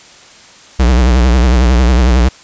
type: tone with vibrato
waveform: square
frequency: 61.74 Hz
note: B1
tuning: in tune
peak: -7 dBFS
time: 0.79-2.29 s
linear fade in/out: 10 ms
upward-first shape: triangle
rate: 11 Hz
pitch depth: 150 cents each way
effects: white hiss -39 dBFS RMS until 2.43 s + resampled to 16000 Hz